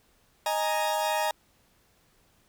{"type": "chord", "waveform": "40% pulse", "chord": "D# suspended fourth", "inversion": "none", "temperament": "equal", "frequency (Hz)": [622.3, 830.6, 932.3], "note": ["D#5", "G#5", "A#5"], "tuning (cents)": [0, 0, 0], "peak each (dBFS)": -29, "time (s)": [0.46, 1.31], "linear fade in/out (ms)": 2, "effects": ["pink hiss -65 dBFS RMS until 2.48 s"]}